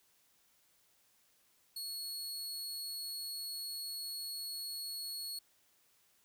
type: tone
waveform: sawtooth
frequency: 4351 Hz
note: C#8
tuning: 33 cents flat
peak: -37 dBFS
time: 1.76-5.39 s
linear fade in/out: 5 ms
effects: white hiss -71 dBFS RMS until 6.24 s